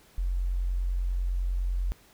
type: tone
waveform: sine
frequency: 45 Hz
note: F#1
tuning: 47 cents flat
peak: -25 dBFS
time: 0.18-1.92 s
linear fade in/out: 0 ms
effects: pink hiss -58 dBFS RMS until 2.13 s